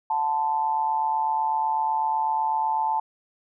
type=tone with amplitude modulation; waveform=sine; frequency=880 Hz; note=A5; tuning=in tune; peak=-18 dBFS; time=0.1-3 s; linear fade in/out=5 ms; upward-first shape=sine; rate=148 Hz; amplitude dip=70%; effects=none